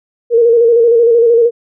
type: tone with vibrato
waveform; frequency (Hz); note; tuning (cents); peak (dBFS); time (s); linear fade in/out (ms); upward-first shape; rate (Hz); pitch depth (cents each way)
sine; 466.2; A#4; 0; -5; 0.3-1.51; 50; square; 13; 39
effects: none